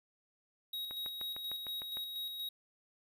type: tone with tremolo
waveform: square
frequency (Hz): 3800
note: A#7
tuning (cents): +33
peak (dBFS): -38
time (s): 0.73-2.49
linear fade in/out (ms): 5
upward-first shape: square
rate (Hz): 4.2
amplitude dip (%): 35
type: click train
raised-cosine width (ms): 0.5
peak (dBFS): -33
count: 8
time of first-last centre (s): 0.91-1.971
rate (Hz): 6.6
effects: none